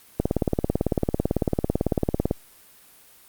click train, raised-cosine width 2 ms, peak -7 dBFS, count 39, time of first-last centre 0.2-2.311 s, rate 18 Hz, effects white hiss -52 dBFS RMS until 3.28 s + Opus 32 kbps

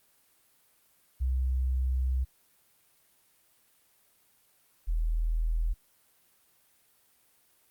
sine tone pair in turn, 64.3 / 40.51 Hz, C2 / E1, -30 / -29 cents, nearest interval minor sixth, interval 799 cents, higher first, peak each -25 dBFS, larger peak neither, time 1.2-2.25 / 4.87-5.74 s, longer first, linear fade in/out 20 ms, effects white hiss -66 dBFS RMS until 7.7 s + Opus 32 kbps

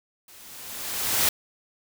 white noise with level ramp, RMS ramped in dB -50 to -20 dBFS, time 0.28-1.29 s, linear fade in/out 2 ms, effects none

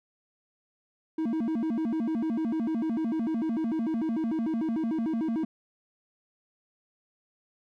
triangle tone with vibrato, 269.5 Hz, C#4, 49 cents flat, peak -24 dBFS, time 1.18-5.45 s, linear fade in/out 5 ms, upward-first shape square, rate 6.7 Hz, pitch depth 290 cents each way, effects none

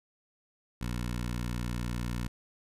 15% pulse tone with notch filter, 59.9 Hz, A#1, 48 cents sharp, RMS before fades -34 dBFS, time 0.81-2.28 s, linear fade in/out 5 ms, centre 620 Hz, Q 1.4, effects resampled to 32000 Hz

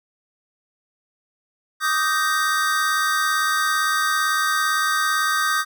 square chord, Eb major seventh, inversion third, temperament just, 1166.7 / 1244.5 / 1555.6 / 1866.8 Hz, D6 / Eb6 / G6 / Bb6, -12 / 0 / -14 / +2 cents, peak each -29 / -23 / -23 / -29 dBFS, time 1.8-5.65 s, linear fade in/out 50 ms, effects none

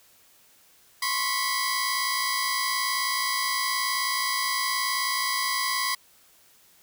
sawtooth tone cluster, 1037 / 1096 / 1964 / 4874 Hz, C6 / C#6 / B6 / D#8, -16 / -20 / -10 / -37 cents, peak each -27 dBFS, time 1.02-5.95 s, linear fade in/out 5 ms, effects white hiss -58 dBFS RMS until 6.82 s

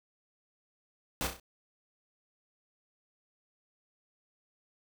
pink noise with echo, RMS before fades -33 dBFS, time 1.21-1.27 s, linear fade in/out 0 ms, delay 32 ms, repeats 4, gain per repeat -6 dB, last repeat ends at 1.398 s, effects none

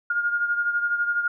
sine beating tone pair, 1418 / 1430 Hz, F6 / F6, +26 / +41 cents, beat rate 12 Hz, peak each -22 / -29 dBFS, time 0.1-1.28 s, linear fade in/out 5 ms, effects none

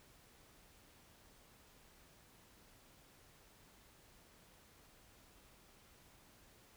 silence, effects pink hiss -65 dBFS RMS until 6.76 s

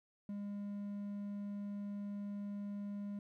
triangle tone, 203.1 Hz, G#3, 38 cents flat, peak -38 dBFS, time 0.29-3.19 s, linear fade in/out 2 ms, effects 13-bit

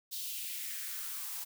blue noise with high-pass filter sweep, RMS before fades -40 dBFS, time 0.11-1.45 s, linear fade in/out 20 ms, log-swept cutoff 3800 to 810 Hz, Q 2.4, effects none

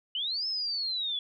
sine linear two-way sweep, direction up then down, 2899 to 5274 to 3370 Hz, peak -29 dBFS, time 0.15-1.19 s, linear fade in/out 2 ms, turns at 0.47 s, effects none

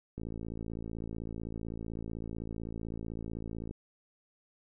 click train, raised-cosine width 3 ms, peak -27 dBFS, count 198, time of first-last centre 0.18-3.71 s, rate 55.8 Hz, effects none

